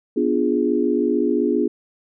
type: chord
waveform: sine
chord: B diminished seventh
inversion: none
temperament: equal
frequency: 246.9 / 293.7 / 349.2 / 415.3 Hz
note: B3 / D4 / F4 / Ab4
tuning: 0 / 0 / 0 / 0 cents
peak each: -22 dBFS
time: 0.16-1.68 s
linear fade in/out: 10 ms
effects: none